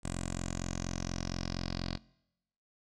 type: tone with low-pass filter sweep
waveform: 10% pulse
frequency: 44.24 Hz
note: F1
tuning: 23 cents sharp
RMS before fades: -37 dBFS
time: 0.03-1.98 s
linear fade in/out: 20 ms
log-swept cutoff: 8200 to 4500 Hz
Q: 5.9
effects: noise-tail reverb RT60 0.9 s tail -24 dB re dry